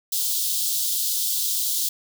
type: high-pass noise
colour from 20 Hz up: white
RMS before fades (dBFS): -24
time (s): 0.12-1.89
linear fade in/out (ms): 5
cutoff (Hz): 3300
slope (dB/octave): 48
effects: none